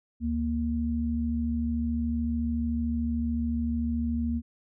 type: tone pair together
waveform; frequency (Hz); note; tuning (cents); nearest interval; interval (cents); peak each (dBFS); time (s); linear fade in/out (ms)
sine; 73.42 / 233.9; D2 / A#3; 0 / +6; octave + minor sixth; 2006; -30 / -27; 0.2-4.42; 50
effects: none